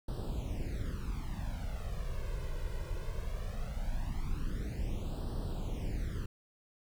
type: noise with flanger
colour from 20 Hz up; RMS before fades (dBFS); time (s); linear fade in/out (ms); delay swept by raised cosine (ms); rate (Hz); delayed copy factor
brown; -36; 0.08-6.26; 5; 0.22 to 2.02; 0.19; +0.95
effects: none